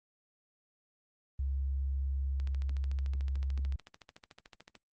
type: tone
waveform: sine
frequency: 67.8 Hz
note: C#2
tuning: 38 cents flat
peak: -30 dBFS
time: 1.39-3.76 s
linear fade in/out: 5 ms
type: click train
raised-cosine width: 0.2 ms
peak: -32 dBFS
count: 33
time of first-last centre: 2.4-4.753 s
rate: 13.6 Hz
effects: Opus 24 kbps